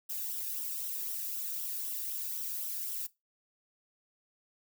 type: noise with flanger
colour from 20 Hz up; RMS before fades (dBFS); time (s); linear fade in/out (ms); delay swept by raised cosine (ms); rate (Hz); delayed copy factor
violet; -37; 0.09-3.07; 10; 0.43 to 0.98; 3.9; -0.5
effects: noise-tail reverb RT60 0.2 s tail -19 dB re dry